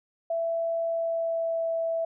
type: tone with pitch glide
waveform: sine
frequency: 665 to 659.6 Hz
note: E5 to E5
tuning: +15 to +1 cents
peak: -25 dBFS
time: 0.3-2.05 s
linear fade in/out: 5 ms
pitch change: -14 cents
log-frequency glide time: 0.86-1.68 s
effects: none